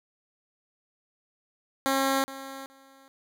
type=tone with echo; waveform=10% pulse; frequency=270 Hz; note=C#4; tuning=45 cents flat; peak=-15 dBFS; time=1.86-2.24 s; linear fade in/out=0 ms; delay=420 ms; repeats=2; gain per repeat=-15 dB; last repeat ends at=3.08 s; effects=none